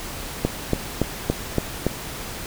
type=click train; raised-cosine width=2 ms; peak=-5 dBFS; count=6; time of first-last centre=0.45-1.866 s; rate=3.53 Hz; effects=pink hiss -33 dBFS RMS until 2.46 s